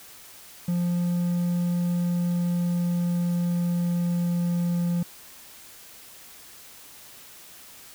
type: tone with pitch glide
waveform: triangle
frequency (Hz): 174.9 to 173.39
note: F3 to F3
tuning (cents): +3 to -12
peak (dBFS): -20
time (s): 0.68-5.03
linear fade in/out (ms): 5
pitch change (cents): -15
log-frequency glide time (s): 1.87-4.86
effects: white hiss -47 dBFS RMS until 7.94 s